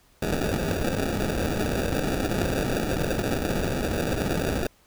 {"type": "noise with sample-and-hold", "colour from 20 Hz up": "white", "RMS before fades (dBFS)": -26, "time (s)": [0.22, 4.67], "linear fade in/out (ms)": 5, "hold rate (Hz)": 1050, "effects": ["pink hiss -60 dBFS RMS until 4.86 s"]}